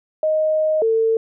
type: tone pair in turn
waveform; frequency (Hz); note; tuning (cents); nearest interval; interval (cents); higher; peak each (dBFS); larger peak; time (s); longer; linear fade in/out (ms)
sine; 623 / 448.8; D#5 / A4; +2 / +34; tritone; 568; first; -15 / -14; second; 0.23-0.82 / 0.82-1.17; first; 2
effects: none